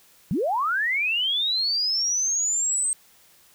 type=linear sweep; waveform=sine; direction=up; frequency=138.59 to 8372 Hz; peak=-21 dBFS; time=0.31-2.93 s; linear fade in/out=0 ms; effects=white hiss -56 dBFS RMS until 3.54 s